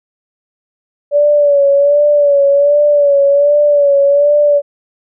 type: tone with vibrato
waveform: sine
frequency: 574 Hz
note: D5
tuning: 40 cents flat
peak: -6 dBFS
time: 1.11-4.62 s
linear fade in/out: 50 ms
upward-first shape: sine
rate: 1.3 Hz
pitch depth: 46 cents each way
effects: none